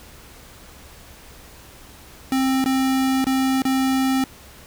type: tone with dropouts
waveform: square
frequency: 264.1 Hz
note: C4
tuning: 16 cents sharp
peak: -18 dBFS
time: 2.32-4.24 s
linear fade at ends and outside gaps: 1 ms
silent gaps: 2.642-2.659 / 3.243-3.268 / 3.62-3.652 s
effects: added 67 Hz sine -50 dBFS peak until 4.66 s + pink hiss -45 dBFS RMS until 4.66 s